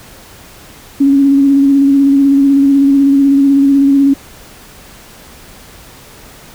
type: tone with vibrato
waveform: sine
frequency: 277.2 Hz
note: C#4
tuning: in tune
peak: -5 dBFS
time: 1-4.14 s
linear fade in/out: 10 ms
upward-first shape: square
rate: 16 Hz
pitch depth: 21 cents each way
effects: pink hiss -37 dBFS RMS until 6.54 s